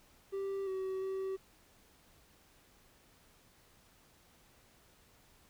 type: tone with pitch steps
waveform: triangle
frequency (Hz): 391.4 / 379.6 / 383.2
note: G4 / F#4 / G4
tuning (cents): -3 / +44 / -39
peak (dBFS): -33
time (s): 0.32-1.37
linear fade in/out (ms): 20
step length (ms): 350
effects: pink hiss -65 dBFS RMS until 5.49 s